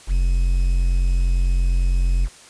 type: tone with quantisation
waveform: triangle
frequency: 44.43 Hz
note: F1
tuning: 31 cents sharp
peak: -13 dBFS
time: 0.07-2.29 s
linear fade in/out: 50 ms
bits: 7
effects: white hiss -45 dBFS RMS until 2.49 s + resampled to 22050 Hz